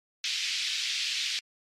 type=band-pass noise; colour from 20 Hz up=white; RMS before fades=-31 dBFS; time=0.24-1.39 s; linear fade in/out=0 ms; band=2300 to 4900 Hz; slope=24 dB/octave; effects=MP3 64 kbps